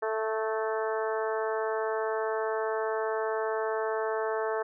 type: harmonic tone with a mistuned harmonic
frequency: 220 Hz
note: A3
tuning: in tune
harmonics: 2 / 3 / 4 / 5 / 6 / 7 / 8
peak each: -30 / -34 / -36 / -38 / -40 / -41 / -42 dBFS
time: 0.02-4.63 s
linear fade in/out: 10 ms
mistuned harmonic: 6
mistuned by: -20 cents
effects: none